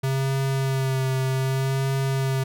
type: tone with vibrato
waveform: square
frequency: 133.5 Hz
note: C3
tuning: 35 cents sharp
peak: -22 dBFS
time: 0.03-2.44 s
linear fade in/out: 10 ms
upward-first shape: sine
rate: 0.65 Hz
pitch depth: 23 cents each way
effects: none